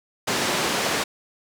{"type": "band-pass noise", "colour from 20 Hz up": "pink", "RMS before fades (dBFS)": -24, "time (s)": [0.27, 1.04], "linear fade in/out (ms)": 10, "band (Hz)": [250, 7500], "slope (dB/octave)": 12, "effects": []}